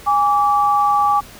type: tone pair together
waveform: sine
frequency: 821 / 1156.4 Hz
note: G#5 / D6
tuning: -20 / -27 cents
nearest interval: tritone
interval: 593 cents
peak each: -15 dBFS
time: 0.06-1.21 s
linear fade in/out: 20 ms
effects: pink hiss -40 dBFS RMS until 1.39 s